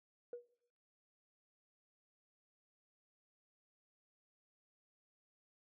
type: tone with exponential decay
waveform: sine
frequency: 482.3 Hz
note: B4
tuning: 41 cents flat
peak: -39 dBFS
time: 0.33-0.49 s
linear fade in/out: 2 ms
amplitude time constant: 34 ms
effects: noise-tail reverb RT60 0.9 s tail -25 dB re dry + tanh soft clip ceiling -38 dBFS